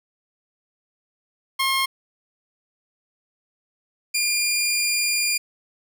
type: tone pair in turn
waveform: 15% pulse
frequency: 1072 / 2407 Hz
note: C6 / D7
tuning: +42 / +42 cents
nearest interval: octave + major second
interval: 1400 cents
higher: second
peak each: -13 dBFS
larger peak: neither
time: 1.59-1.86 / 4.14-5.38 s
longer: second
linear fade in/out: 10 ms
effects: none